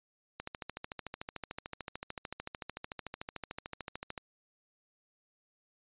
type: click train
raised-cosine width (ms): 0.3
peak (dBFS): -23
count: 52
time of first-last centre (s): 0.4-4.178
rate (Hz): 13.5
effects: resampled to 8000 Hz